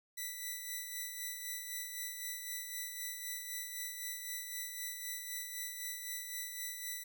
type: tone with tremolo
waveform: 5% pulse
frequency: 1975.5 Hz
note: B6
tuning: in tune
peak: -28 dBFS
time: 0.17-7.04 s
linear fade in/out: 10 ms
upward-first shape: sine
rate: 3.9 Hz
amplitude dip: 45%
effects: none